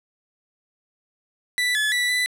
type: tone with pitch steps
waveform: 30% pulse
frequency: 1975 / 1717 / 1964 / 1989 Hz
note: B6 / A6 / B6 / B6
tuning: 0 / -43 / -10 / +12 cents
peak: -17 dBFS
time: 1.58-2.26 s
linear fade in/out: 0 ms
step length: 170 ms
effects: low-pass 12000 Hz 12 dB/octave